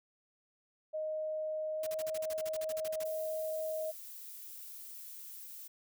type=tone with pitch glide; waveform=sine; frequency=622.3 to 629.5 Hz; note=D#5 to D#5; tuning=0 to +20 cents; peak=-34 dBFS; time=0.93-3.92 s; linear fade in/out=20 ms; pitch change=+20 cents; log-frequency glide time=1.76-1.85 s
type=noise bursts; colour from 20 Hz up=white; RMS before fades=-45 dBFS; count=16; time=1.83-3.037 s; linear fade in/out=5 ms; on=37 ms; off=41 ms
type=noise; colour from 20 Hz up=violet; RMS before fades=-48 dBFS; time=3.05-5.68 s; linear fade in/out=10 ms
effects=none